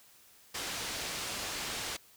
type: low-pass noise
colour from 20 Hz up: white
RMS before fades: -38 dBFS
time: 0.54-1.97 s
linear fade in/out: 10 ms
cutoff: 6200 Hz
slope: 12 dB/octave
effects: white hiss -60 dBFS RMS until 2.16 s